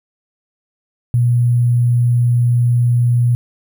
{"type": "tone with sample-and-hold", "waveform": "sine", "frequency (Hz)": 120.8, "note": "B2", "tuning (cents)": -38, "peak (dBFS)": -10, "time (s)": [1.14, 3.35], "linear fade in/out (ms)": 0, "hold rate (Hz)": 11025, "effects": []}